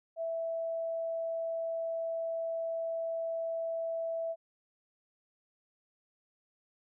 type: tone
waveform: sine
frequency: 659.3 Hz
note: E5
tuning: in tune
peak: -32 dBFS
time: 0.16-4.36 s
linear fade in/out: 50 ms
effects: none